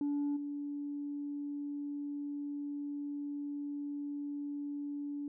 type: tone with level steps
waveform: sine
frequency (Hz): 288.2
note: D4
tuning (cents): -33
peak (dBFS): -29 / -36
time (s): 0.01-5.28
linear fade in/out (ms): 2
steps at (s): 0.36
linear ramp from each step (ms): 10
effects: tanh soft clip ceiling -29 dBFS